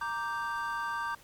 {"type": "chord", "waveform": "triangle", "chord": "G minor", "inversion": "first", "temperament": "equal", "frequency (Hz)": [932.3, 1174.7, 1568], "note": ["Bb5", "D6", "G6"], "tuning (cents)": [0, 0, 0], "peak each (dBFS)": -34, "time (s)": [0.01, 1.15], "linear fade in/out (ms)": 5, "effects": ["pink hiss -56 dBFS RMS until 1.23 s", "MP3 96 kbps"]}